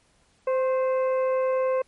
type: harmonic tone with a mistuned harmonic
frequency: 519 Hz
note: C5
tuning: 14 cents flat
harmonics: 1 / 2 / 3 / 4 / 5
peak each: -21 / -31 / -43 / -43 / -45 dBFS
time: 0.47-1.82 s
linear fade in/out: 5 ms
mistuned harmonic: 2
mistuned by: +40 cents
effects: pink hiss -63 dBFS RMS until 1.87 s + MP3 48 kbps